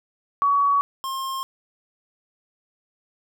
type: tone pair in turn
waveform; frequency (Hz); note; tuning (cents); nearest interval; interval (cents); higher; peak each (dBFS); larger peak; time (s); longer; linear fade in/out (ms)
sine / square; 1129 / 1065.6; C#6 / C6; +31 / +31; minor second; 100; first; -16 / -27; first; 0.42-0.81 / 1.04-1.43; neither; 0
effects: none